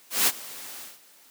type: noise with ADSR envelope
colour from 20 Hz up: white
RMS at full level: -19 dBFS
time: 0.1-1 s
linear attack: 170 ms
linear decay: 44 ms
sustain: -21 dB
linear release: 190 ms
effects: white hiss -55 dBFS RMS until 1.3 s + high-pass 200 Hz 12 dB/octave